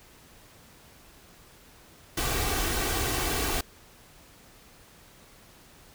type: noise with comb filter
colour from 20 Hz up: pink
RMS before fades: -28 dBFS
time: 2.17-3.61 s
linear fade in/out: 5 ms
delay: 2.6 ms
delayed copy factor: +0.6
effects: pink hiss -54 dBFS RMS until 5.94 s